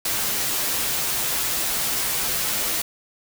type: noise with comb filter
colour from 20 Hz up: white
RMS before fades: -24 dBFS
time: 0.05-2.82 s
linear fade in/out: 5 ms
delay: 11 ms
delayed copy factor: -0.55
effects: none